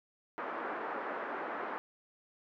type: band-pass noise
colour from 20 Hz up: white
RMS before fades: -39 dBFS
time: 0.38-1.78 s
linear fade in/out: 0 ms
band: 270 to 1500 Hz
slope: 24 dB/octave
effects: none